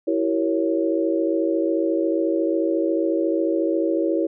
sine chord, E diminished seventh, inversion none, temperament equal with one note detuned, 329.6 / 383.7 / 466.2 / 554.4 Hz, E4 / G4 / Bb4 / Db5, 0 / -37 / 0 / 0 cents, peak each -21 / -26 / -27 / -25 dBFS, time 0.07-4.27 s, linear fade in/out 10 ms, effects none

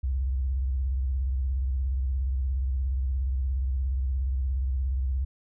sine tone with vibrato, 65.41 Hz, C2, in tune, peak -24 dBFS, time 0.03-5.25 s, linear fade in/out 10 ms, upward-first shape square, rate 17 Hz, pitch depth 110 cents each way, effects none

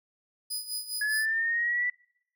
20% pulse tone with tremolo, 4978 Hz, D#8, in tune, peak -24 dBFS, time 0.5-1.26 s, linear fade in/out 10 ms, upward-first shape sine, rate 4.9 Hz, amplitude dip 75%
sine linear sweep, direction up, 1688 to 1975.5 Hz, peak -25 dBFS, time 1.01-1.9 s, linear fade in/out 5 ms
effects noise-tail reverb RT60 0.7 s tail -26 dB re dry

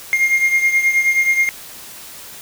triangle beating tone pair, 2124 / 2133.4 Hz, C7 / C7, +25 / +33 cents, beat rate 9.4 Hz, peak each -12 / -18 dBFS, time 0.13-1.49 s, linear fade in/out 0 ms, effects white hiss -36 dBFS RMS until 2.41 s

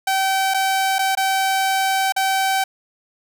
sawtooth tone with dropouts, 770 Hz, G5, 31 cents flat, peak -13 dBFS, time 0.07-2.64 s, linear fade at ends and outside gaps 5 ms, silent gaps 0.539-0.543 / 0.985-0.99 / 1.152-1.172 / 2.123-2.163 s, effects none

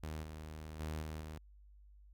sawtooth tone with level steps, 77.78 Hz, D#2, in tune, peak -37 / -42 / -35 / -38 / -41 dBFS, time 0.03-1.38 s, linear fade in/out 5 ms, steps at 0.22 / 0.79 / 1.01 / 1.2 s, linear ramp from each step 20 ms, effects added 50 Hz sine -57 dBFS peak until 2.13 s

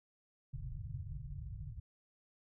white low-pass noise, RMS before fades -44 dBFS, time 0.53-1.8 s, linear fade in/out 5 ms, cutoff 150 Hz, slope 96 dB/octave, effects none

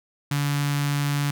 sawtooth tone with notch filter, 143.6 Hz, D3, 39 cents flat, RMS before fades -24 dBFS, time 0.31-1.31 s, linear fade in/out 5 ms, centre 490 Hz, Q 0.54, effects none

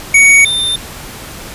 square tone pair in turn, 2239 / 3593 Hz, C#7 / A7, +17 / +36 cents, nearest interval minor sixth, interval 819 cents, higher second, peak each -4 / -13 dBFS, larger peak first, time 0.14-0.45 / 0.45-0.76 s, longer neither, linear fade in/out 5 ms, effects pink hiss -29 dBFS RMS until 1.54 s + resampled to 32000 Hz

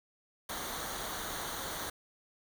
pink noise with comb filter, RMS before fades -39 dBFS, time 0.49-1.9 s, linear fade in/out 5 ms, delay 0.39 ms, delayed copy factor -0.65, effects none

